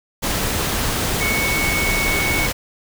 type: tone in noise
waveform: sine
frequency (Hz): 2217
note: C#7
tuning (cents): 0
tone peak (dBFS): -20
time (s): 1.2-2.48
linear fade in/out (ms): 20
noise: pink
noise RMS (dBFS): -21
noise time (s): 0.22-2.53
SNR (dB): -2
effects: none